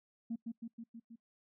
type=tone with echo; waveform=sine; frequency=230 Hz; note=A#3; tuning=23 cents flat; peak=-34 dBFS; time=0.3-0.36 s; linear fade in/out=10 ms; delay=160 ms; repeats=5; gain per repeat=-3 dB; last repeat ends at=1.16 s; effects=noise-tail reverb RT60 0.1 s tail -24 dB re dry + tanh soft clip ceiling -31 dBFS